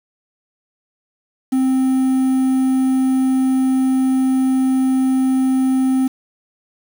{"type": "tone with quantisation", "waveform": "triangle", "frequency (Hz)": 261.6, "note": "C4", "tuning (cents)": 0, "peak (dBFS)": -11, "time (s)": [1.52, 6.08], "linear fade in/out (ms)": 10, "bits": 6, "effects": []}